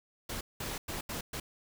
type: noise bursts at uneven times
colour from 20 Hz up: pink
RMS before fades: -38 dBFS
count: 5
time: 0.29-0.41 / 0.6-0.78 / 0.88-1.01 / 1.09-1.21 / 1.33-1.4 s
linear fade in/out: 5 ms
effects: none

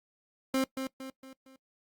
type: tone with echo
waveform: 30% pulse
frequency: 264.6 Hz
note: C4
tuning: 20 cents sharp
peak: -23 dBFS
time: 0.54-0.64 s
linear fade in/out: 2 ms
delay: 230 ms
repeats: 4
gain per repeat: -7 dB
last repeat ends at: 1.56 s
effects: noise-tail reverb RT60 0.1 s tail -20 dB re dry + Opus 48 kbps

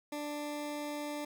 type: tone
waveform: 20% pulse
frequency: 294.8 Hz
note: D4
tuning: 7 cents sharp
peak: -32 dBFS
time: 0.12-1.25 s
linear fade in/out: 5 ms
effects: none

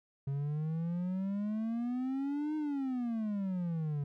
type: exponential two-way sweep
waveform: triangle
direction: up then down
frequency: 136.3 to 310.2 to 140.9 Hz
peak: -30 dBFS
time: 0.27-4.04 s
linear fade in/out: 5 ms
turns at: 2.56 s
effects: none

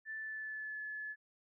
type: tone with pitch glide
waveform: sine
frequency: 1760 to 1718.8 Hz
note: A6 to A6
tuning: 0 to -41 cents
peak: -40 dBFS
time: 0.05-1.16 s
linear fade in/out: 50 ms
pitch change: -41 cents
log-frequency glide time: 0.16-0.8 s
effects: none

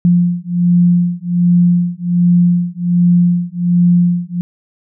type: beating tone pair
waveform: sine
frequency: 174.61 / 175.91 Hz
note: F3 / F3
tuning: 0 / +13 cents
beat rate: 1.3 Hz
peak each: -12 dBFS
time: 0.05-4.41 s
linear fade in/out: 0 ms
effects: none

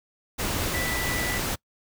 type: tone in noise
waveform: sine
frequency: 1975.5 Hz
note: B6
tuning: in tune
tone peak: -30 dBFS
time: 0.73-1.39 s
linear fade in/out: 20 ms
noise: pink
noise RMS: -28 dBFS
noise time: 0.38-1.56 s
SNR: -5 dB
effects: noise-tail reverb RT60 0.1 s tail -24 dB re dry

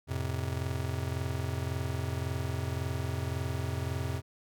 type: chord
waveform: square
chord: F major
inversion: none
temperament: just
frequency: 87.31 / 109.13 / 130.96 Hz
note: F2 / A2 / C3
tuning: 0 / -14 / +2 cents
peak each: -35 / -40 / -36 dBFS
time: 0.07-4.22 s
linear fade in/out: 50 ms
effects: none

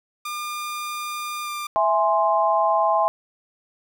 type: tone with pitch glide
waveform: sawtooth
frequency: 1204 to 1192.9 Hz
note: D6 to D6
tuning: +43 to +27 cents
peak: -24 dBFS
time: 0.25-1.67 s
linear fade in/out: 5 ms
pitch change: -16 cents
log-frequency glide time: 1.44-1.49 s
type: chord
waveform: sine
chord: E augmented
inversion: none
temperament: equal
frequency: 659.3 / 830.6 / 1046.5 Hz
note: E5 / G#5 / B#5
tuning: 0 / 0 / 0 cents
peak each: -21 dBFS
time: 1.76-3.08 s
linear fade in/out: 0 ms
effects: none

